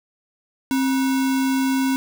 sine tone with sample-and-hold, 265.4 Hz, C4, 25 cents sharp, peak -17 dBFS, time 0.71-1.96 s, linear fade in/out 0 ms, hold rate 1225 Hz, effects none

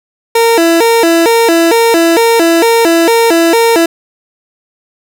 30% pulse tone with vibrato, 392 Hz, G4, in tune, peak -3 dBFS, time 0.35-3.86 s, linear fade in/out 5 ms, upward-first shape square, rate 2.2 Hz, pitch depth 280 cents each way, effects none

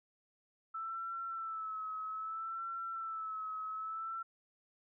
sine tone with vibrato, 1317 Hz, E6, 2 cents flat, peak -38 dBFS, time 0.74-4.23 s, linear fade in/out 10 ms, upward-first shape sine, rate 0.62 Hz, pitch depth 47 cents each way, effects none

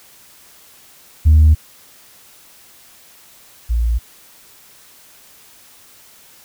sine tone pair in turn, 77.3 / 57.74 Hz, D#2 / A#1, -11 / -16 cents, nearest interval perfect fourth, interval 505 cents, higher first, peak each -4 / -13 dBFS, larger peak first, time 1.25-1.55 / 3.69-3.99 s, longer neither, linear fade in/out 20 ms, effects tanh soft clip ceiling -4 dBFS + white hiss -46 dBFS RMS until 6.44 s

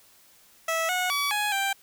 15% pulse tone with pitch steps, 653 / 730 / 1140 / 835 / 786 Hz, E5 / F#5 / C#6 / G#5 / G5, -17 / -24 / +48 / +9 / +4 cents, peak -18 dBFS, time 0.68-1.73 s, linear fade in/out 5 ms, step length 210 ms, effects white hiss -57 dBFS RMS until 1.82 s

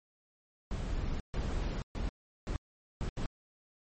brown noise bursts at uneven times, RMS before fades -34 dBFS, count 6, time 0.71-1.2 / 1.34-1.82 / 1.95-2.09 / 2.47-2.56 / 3.01-3.09 / 3.17-3.26 s, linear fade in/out 0 ms, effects MP3 32 kbps

